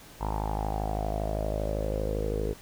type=tone with low-pass filter sweep; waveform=sawtooth; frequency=52.6 Hz; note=G#1; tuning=23 cents sharp; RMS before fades=-30 dBFS; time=0.2-2.54 s; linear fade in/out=20 ms; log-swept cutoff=930 to 440 Hz; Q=7.6; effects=pink hiss -50 dBFS RMS until 2.61 s